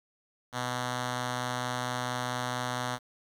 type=tone with notch filter; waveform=5% pulse; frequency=124.4 Hz; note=B2; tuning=13 cents sharp; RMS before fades=-33 dBFS; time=0.52-2.99 s; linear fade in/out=50 ms; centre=400 Hz; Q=1.5; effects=low-pass 9000 Hz 12 dB/octave + 9-bit